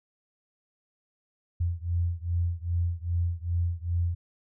sine beating tone pair, 85.2 / 87.7 Hz, F2 / F2, -42 / +8 cents, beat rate 2.5 Hz, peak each -28 / -29 dBFS, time 1.6-4.15 s, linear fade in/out 10 ms, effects none

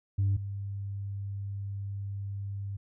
sine tone pair in turn, 98.6 / 99.46 Hz, G2 / G2, +11 / +26 cents, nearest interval unison, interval 15 cents, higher second, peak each -22 / -33 dBFS, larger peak first, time 0.18-0.37 / 0.37-2.77 s, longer second, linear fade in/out 10 ms, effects tanh soft clip ceiling -21 dBFS

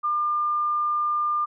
sine tone, 1200 Hz, D6, 37 cents sharp, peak -21 dBFS, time 0.03-1.46 s, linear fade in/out 20 ms, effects none

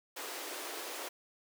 pink high-pass noise, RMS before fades -42 dBFS, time 0.16-1.09 s, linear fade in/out 10 ms, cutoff 310 Hz, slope 48 dB/octave, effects none

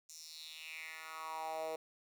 10% pulse tone with high-pass filter sweep, 159.5 Hz, D#3, 43 cents sharp, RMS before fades -45 dBFS, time 0.09-1.76 s, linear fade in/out 5 ms, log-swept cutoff 6500 to 510 Hz, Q 4.2, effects none

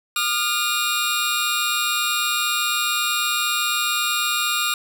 20% pulse tone cluster, 1211 / 1401 / 3761 Hz, D#6 / F6 / A#7, -47 / +5 / +15 cents, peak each -19 dBFS, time 0.16-4.74 s, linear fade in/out 2 ms, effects none

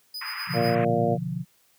45% pulse tone with tremolo, 4979 Hz, D#8, in tune, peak -31 dBFS, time 0.14-0.75 s, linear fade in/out 5 ms, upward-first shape sine, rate 8.1 Hz, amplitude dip 65%
white band-pass noise, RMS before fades -35 dBFS, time 0.21-0.85 s, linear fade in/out 5 ms, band 980 to 2400 Hz, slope 48 dB/octave
sine chord, B diminished, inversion none, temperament equal with one note detuned, 125.7 / 146.83 / 174.61 Hz, B2 / D3 / F3, +31 / 0 / 0 cents, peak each -33 / -32 / -30 dBFS, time 0.47-1.45 s, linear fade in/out 50 ms
harmonic tone, 116.54 Hz, A#2, in tune, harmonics 1 / 2 / 3 / 4 / 5 / 6, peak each -30 / -29 / -30 / -27 / -27 / -26 dBFS, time 0.53-1.18 s, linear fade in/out 50 ms
effects white hiss -63 dBFS RMS until 1.78 s + high-pass 60 Hz 12 dB/octave

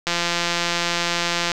click train, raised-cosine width 0.2 ms, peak -4 dBFS, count 250, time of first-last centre 0.07-1.518 s, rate 172 Hz, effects none

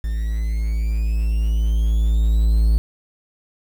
triangle tone with level ramp, 54.9 Hz, A1, 3 cents flat, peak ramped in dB -18 to -10 dBFS, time 0.04-2.78 s, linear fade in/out 0 ms, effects 7-bit

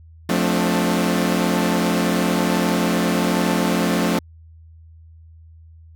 sawtooth chord, D minor seventh, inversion first, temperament equal with one note detuned, 177.46 / 220 / 261.6 / 293.7 Hz, F3 / A3 / C4 / D4, +28 / 0 / 0 / 0 cents, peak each -17 / -18 / -21 / -21 dBFS, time 0.29-4.19 s, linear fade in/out 5 ms, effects added 81 Hz sine -42 dBFS peak until 5.95 s

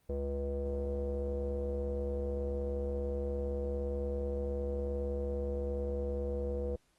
square tone with low-pass filter, 69.9 Hz, C#2, 15 cents sharp, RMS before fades -35 dBFS, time 0.09-6.76 s, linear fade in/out 5 ms, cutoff 510 Hz, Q 7.6, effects pink hiss -72 dBFS RMS until 6.98 s + Opus 24 kbps

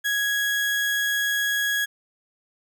35% pulse tone, 1661.2 Hz, G#6, in tune, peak -20 dBFS, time 0.04-1.86 s, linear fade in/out 20 ms, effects none

